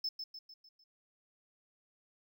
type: tone with echo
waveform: triangle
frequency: 5250 Hz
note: E8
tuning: 8 cents flat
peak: -32 dBFS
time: 0.04-0.09 s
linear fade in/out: 5 ms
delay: 150 ms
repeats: 5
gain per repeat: -6 dB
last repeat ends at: 0.84 s
effects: none